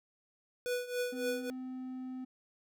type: tone with tremolo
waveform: square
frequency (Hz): 492.1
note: B4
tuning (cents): -6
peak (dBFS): -31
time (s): 0.66-1.5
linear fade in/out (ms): 0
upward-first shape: triangle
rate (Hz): 3.6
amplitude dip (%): 85
type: tone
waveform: triangle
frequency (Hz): 256.8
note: C4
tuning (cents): -32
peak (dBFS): -37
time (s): 1.12-2.25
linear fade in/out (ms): 10
effects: none